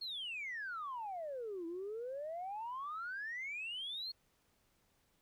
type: exponential two-way sweep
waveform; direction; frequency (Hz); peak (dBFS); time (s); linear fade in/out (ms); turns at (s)
sine; down then up; 4362 to 326.2 to 4362; -39; 0.01-4.12; 10; 1.66
effects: tanh soft clip ceiling -36 dBFS + pink hiss -75 dBFS RMS until 5.21 s